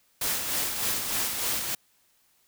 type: noise with tremolo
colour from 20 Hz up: white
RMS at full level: -27 dBFS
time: 0.21-1.75 s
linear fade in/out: 5 ms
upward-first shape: sine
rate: 3.3 Hz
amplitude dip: 45%
effects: white hiss -66 dBFS RMS until 2.47 s